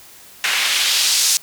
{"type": "noise with band-pass filter sweep", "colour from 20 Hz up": "white", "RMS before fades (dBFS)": -17, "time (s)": [0.44, 1.37], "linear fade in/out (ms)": 0, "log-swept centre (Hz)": [2100, 6100], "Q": 1.3, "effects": ["white hiss -43 dBFS RMS until 1.42 s"]}